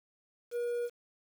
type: tone with quantisation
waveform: triangle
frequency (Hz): 479.2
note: A#4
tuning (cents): +48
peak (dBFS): -29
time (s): 0.51-0.9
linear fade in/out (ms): 50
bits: 9
effects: none